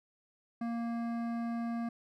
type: tone with hard clipping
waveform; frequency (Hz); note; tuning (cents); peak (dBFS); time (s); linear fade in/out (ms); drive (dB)
sine; 233.1; A#3; 0; -35; 0.61-1.89; 5; 13
effects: none